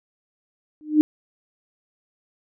sine tone with exponential growth, 304.1 Hz, D#4, 40 cents flat, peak -7 dBFS, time 0.81-1.01 s, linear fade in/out 0 ms, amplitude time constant 43 ms, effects none

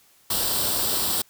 white noise with comb filter, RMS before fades -24 dBFS, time 0.3-1.22 s, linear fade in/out 5 ms, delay 0.23 ms, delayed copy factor +0.65, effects white hiss -58 dBFS RMS until 1.29 s

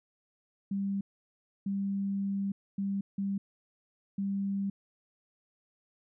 sine tone bursts at uneven times, 197.5 Hz, G3, 13 cents sharp, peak -29 dBFS, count 5, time 0.71-1.01 / 1.66-2.52 / 2.78-3.01 / 3.18-3.38 / 4.18-4.7 s, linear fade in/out 5 ms, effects none

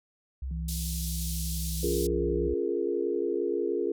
sine tone with pitch glide, 65.7 to 64.16 Hz, C2 to C2, +8 to -33 cents, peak -31 dBFS, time 0.42-2.54 s, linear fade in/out 5 ms, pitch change -41 cents, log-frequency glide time 0.54-0.8 s
sine tone, 164.81 Hz, E3, in tune, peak -35 dBFS, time 0.51-2.48 s, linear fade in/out 2 ms
white band-pass noise, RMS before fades -38 dBFS, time 0.68-2.07 s, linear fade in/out 5 ms, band 3600 to 14000 Hz, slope 24 dB/octave
sine chord, Bb minor seventh, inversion first, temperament equal, 277.2 / 349.2 / 415.3 / 466.2 Hz, Db4 / F4 / Ab4 / Bb4, 0 / 0 / 0 / 0 cents, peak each -36 / -30 / -30 / -33 dBFS, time 1.83-3.92 s, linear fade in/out 5 ms
effects none

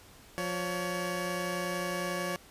15% pulse tone pair together, 177.33 / 563 Hz, F3 / C#5, +27 / +27 cents, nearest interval octave + minor sixth, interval 2000 cents, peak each -28 dBFS, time 0.38-2.36 s, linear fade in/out 0 ms, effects pink hiss -55 dBFS RMS until 2.5 s + resampled to 32000 Hz

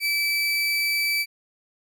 30% pulse tone, 2312 Hz, D7, 28 cents flat, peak -19 dBFS, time 0-1.26 s, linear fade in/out 50 ms, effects none

